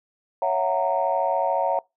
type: chord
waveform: sine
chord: F# dominant seventh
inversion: second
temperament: just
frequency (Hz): 555 / 666 / 740 / 925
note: C#5 / E5 / F#5 / A#5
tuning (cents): +2 / +18 / 0 / -14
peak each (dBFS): -25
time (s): 0.42-1.79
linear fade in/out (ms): 2
effects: noise-tail reverb RT60 0.2 s tail -24 dB re dry + tanh soft clip ceiling -10 dBFS